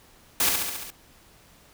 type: noise with echo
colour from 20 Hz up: white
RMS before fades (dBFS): -22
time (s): 0.4-0.49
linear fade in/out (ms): 2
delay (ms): 69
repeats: 6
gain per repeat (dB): -3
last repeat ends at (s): 0.904
effects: pink hiss -55 dBFS RMS until 1.73 s